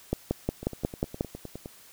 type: two click trains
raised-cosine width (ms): 2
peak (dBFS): -24 / -12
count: 11 / 7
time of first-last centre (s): 0.63-1.659 / 0.13-1.209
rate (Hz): 9.72 / 5.56
effects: white hiss -53 dBFS RMS until 1.92 s